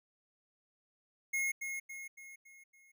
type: tone with echo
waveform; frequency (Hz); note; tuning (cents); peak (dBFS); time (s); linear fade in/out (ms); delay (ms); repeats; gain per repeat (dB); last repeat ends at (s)
square; 2159; C#7; -46; -32; 1.33-1.52; 10; 280; 5; -6; 2.92
effects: none